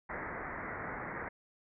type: low-pass noise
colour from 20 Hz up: white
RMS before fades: -41 dBFS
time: 0.09-1.29 s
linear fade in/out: 10 ms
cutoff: 2100 Hz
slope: 96 dB/octave
effects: none